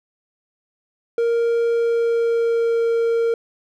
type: tone with pitch glide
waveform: triangle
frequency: 466.2 to 461.9 Hz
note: A#4 to A#4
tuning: 0 to -16 cents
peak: -14 dBFS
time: 1.18-3.34 s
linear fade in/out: 2 ms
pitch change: -16 cents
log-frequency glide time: 1.68-2.86 s
effects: none